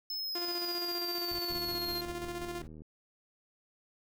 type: linear sweep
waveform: square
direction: down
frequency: 5230 to 4186 Hz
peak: -35 dBFS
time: 0.1-2.01 s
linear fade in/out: 2 ms
type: tone with tremolo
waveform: sawtooth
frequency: 348.6 Hz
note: F4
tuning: 3 cents flat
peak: -32 dBFS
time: 0.35-2.62 s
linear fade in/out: 5 ms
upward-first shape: square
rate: 15 Hz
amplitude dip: 40%
type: noise bursts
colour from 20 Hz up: brown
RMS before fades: -47 dBFS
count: 8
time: 1.31-2.674 s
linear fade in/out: 5 ms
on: 83 ms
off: 100 ms
type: click train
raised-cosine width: 3 ms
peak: -37 dBFS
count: 103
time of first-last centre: 1.51-2.819 s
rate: 77.9 Hz
effects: none